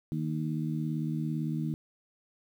harmonic tone, 77.78 Hz, D#2, in tune, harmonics 2 / 3 / 4, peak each -31 / -35 / -37 dBFS, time 0.12-1.74 s, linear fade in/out 0 ms, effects 10-bit

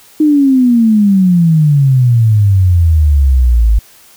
sine exponential sweep, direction down, 311.1 to 52.2 Hz, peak -5 dBFS, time 0.2-3.79 s, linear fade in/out 5 ms, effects white hiss -42 dBFS RMS until 4.16 s

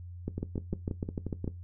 two click trains, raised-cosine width 3 ms, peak -19 / -21 dBFS, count 9 / 7, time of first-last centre 0.28-1.478 / 0.38-1.444 s, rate 6.68 / 5.64 Hz, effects noise-tail reverb RT60 0.2 s tail -17 dB re dry + added 88 Hz sine -41 dBFS peak until 1.63 s

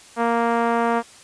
5% pulse tone with low-pass filter, 233.1 Hz, A#3, in tune, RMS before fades -20 dBFS, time 0.16-1.03 s, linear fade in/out 50 ms, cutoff 950 Hz, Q 1, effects white hiss -46 dBFS RMS until 1.23 s + resampled to 22050 Hz

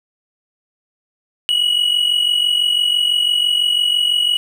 triangle tone pair together, 2909 / 2955 Hz, F#7 / F#7, -30 / -3 cents, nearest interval unison, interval 27 cents, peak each -13 / -18 dBFS, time 1.49-4.37 s, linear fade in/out 0 ms, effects none

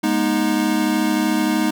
square chord, G# minor, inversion none, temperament equal with one note detuned, 207.7 / 241 / 311.1 Hz, G#3 / B3 / D#4, 0 / -42 / 0 cents, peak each -23 / -23 / -20 dBFS, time 0.03-1.71 s, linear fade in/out 10 ms, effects none

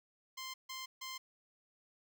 10% pulse tone bursts, 1046.5 Hz, C6, in tune, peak -34 dBFS, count 3, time 0.37-1.18 s, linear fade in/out 10 ms, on 170 ms, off 150 ms, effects none

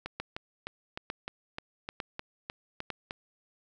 two click trains, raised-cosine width 0.3 ms, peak -18 / -20 dBFS, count 4 / 11, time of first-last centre 0.2-2.903 / 0.06-3.109 s, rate 1.11 / 3.28 Hz, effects none

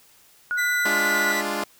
sine tone with vibrato, 1448 Hz, F#6, 38 cents flat, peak -22 dBFS, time 0.51-1.32 s, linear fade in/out 0 ms, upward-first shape triangle, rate 5.8 Hz, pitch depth 11 cents each way
40% pulse tone with pitch glide, 1988 to 1974.3 Hz, B6 to B6, +11 to -1 cents, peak -23 dBFS, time 0.57-1.42 s, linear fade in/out 20 ms, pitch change -12 cents, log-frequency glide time 1.06-1.27 s
10% pulse chord, D diminished, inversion second, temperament equal, 207.7 / 293.7 / 349.2 Hz, Ab3 / D4 / F4, 0 / 0 / 0 cents, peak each -21 dBFS, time 0.85-1.64 s, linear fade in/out 5 ms
effects white hiss -55 dBFS RMS until 1.79 s

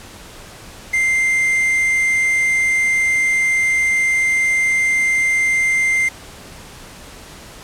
triangle tone with quantisation, 2091 Hz, C7, 2 cents flat, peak -12 dBFS, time 0.93-6.09 s, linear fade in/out 10 ms, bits 5, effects pink hiss -38 dBFS RMS until 7.63 s + low-pass 11000 Hz 12 dB/octave

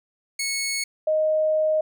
15% pulse / sine tone pair in turn, 2200 / 622.4 Hz, C#7 / D#5, -14 / 0 cents, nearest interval octave + minor seventh, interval 2186 cents, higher first, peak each -18 dBFS, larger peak neither, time 0.39-0.84 / 1.07-1.81 s, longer second, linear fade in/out 5 ms, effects none

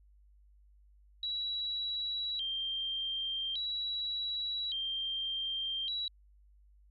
sine tone with vibrato, 3520 Hz, A7, in tune, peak -33 dBFS, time 1.23-6.08 s, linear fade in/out 2 ms, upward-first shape square, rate 0.43 Hz, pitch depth 180 cents each way, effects added 50 Hz sine -59 dBFS peak until 6.9 s

